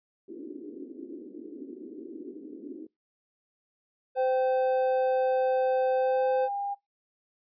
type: band-pass noise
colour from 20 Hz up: pink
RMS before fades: -42 dBFS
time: 0.28-2.87 s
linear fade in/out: 5 ms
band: 270 to 380 Hz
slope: 48 dB/octave
type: tone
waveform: triangle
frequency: 516 Hz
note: C5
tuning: 24 cents flat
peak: -22 dBFS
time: 4.15-6.49 s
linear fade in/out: 50 ms
type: tone with pitch glide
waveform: sine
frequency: 780 to 804.2 Hz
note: G5 to G5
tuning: -9 to +44 cents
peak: -29 dBFS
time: 4.16-6.75 s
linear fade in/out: 20 ms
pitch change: +53 cents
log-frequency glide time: 5.95-6.28 s
effects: noise-tail reverb RT60 0.2 s tail -25 dB re dry + resampled to 11025 Hz